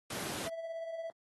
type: noise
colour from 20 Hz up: pink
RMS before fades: -39 dBFS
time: 0.1-0.48 s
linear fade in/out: 5 ms
type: tone with tremolo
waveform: triangle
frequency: 659.3 Hz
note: E5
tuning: in tune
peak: -34 dBFS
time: 0.46-1.1 s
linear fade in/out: 0 ms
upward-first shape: sine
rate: 17 Hz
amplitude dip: 50%
effects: high-pass 150 Hz 12 dB/octave + AAC 32 kbps